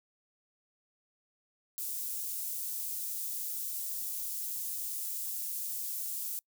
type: high-pass noise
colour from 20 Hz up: white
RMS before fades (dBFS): -37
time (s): 1.78-6.39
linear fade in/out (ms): 0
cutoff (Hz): 8700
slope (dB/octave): 12
effects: noise-tail reverb RT60 0.1 s tail -26 dB re dry